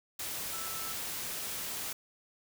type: tone in noise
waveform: sine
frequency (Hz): 1318.5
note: E6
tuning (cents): 0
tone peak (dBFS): -44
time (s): 0.53-0.93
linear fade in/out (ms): 5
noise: white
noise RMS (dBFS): -38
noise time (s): 0.19-1.93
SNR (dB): -9
effects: none